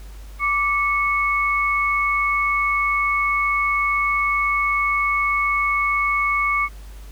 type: tone pair together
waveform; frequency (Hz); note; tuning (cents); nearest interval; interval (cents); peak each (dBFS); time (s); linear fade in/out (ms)
sine; 1166.5 / 2202; D6 / C#7; -12 / -12; major seventh; 1100; -20; 0.39-6.69; 50
effects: added 50 Hz sine -35 dBFS peak until 7.11 s + pink hiss -49 dBFS RMS until 7.11 s